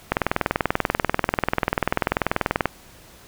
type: click train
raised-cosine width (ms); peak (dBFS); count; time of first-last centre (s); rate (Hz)
0.5; -3; 53; 0.12-2.657; 20.5
effects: pink hiss -48 dBFS RMS until 3.27 s